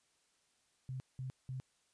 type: tone bursts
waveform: sine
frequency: 130 Hz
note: C3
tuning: 11 cents flat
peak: -39 dBFS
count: 3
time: 0.89-1.6 s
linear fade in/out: 0 ms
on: 110 ms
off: 190 ms
effects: white hiss -75 dBFS RMS until 1.93 s + resampled to 22050 Hz